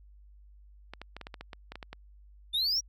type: clicks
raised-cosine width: 0.3 ms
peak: -25 dBFS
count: 12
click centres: 0.936 / 1.016 / 1.166 / 1.213 / 1.269 / 1.342 / 1.41 / 1.532 / 1.72 / 1.756 / 1.828 / 1.93 s
type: exponential sweep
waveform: triangle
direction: up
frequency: 3520 to 5790 Hz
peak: -25 dBFS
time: 2.53-2.81 s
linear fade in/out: 20 ms
effects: added 50 Hz sine -52 dBFS peak until 2.88 s